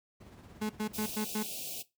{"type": "noise with tremolo", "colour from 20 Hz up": "brown", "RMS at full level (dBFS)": -45, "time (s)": [0.2, 1.16], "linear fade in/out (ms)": 10, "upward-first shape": "triangle", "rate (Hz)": 17, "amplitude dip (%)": 45}
{"type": "tone bursts", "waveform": "35% pulse", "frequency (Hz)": 214.2, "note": "A3", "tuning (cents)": -46, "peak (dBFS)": -29, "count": 5, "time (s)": [0.61, 1.432], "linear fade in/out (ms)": 10, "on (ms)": 86, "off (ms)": 98}
{"type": "band-stop noise", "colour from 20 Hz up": "white", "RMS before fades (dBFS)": -40, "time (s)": [0.93, 1.83], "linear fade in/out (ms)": 20, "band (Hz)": [780, 2400], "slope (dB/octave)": 96}
{"effects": ["noise-tail reverb RT60 0.2 s tail -17 dB re dry", "high-pass 100 Hz 12 dB/octave"]}